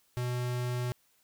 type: tone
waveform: square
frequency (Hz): 123.47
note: B2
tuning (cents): 0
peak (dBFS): -31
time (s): 0.17-0.92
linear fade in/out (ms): 0
effects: white hiss -69 dBFS RMS until 1.23 s